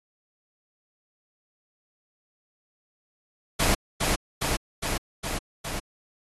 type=noise with echo; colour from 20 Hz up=pink; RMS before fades=-23 dBFS; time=3.59-3.75 s; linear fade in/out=10 ms; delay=410 ms; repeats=5; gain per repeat=-2 dB; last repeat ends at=5.8 s; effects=AAC 32 kbps